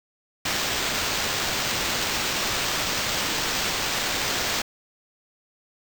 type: noise with sample-and-hold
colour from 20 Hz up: blue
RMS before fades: -26 dBFS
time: 0.45-4.62 s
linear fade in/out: 5 ms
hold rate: 11025 Hz
effects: none